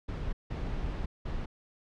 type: noise bursts at uneven times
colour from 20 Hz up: brown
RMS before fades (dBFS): -34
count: 3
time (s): 0.08-0.33 / 0.5-1.06 / 1.25-1.46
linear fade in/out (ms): 10
effects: low-pass 4000 Hz 12 dB/octave